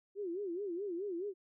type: tone with vibrato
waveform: sine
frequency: 373.1 Hz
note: F#4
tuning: 14 cents sharp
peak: -36 dBFS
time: 0.15-1.34 s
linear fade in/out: 50 ms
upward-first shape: sine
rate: 4.7 Hz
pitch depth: 190 cents each way
effects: none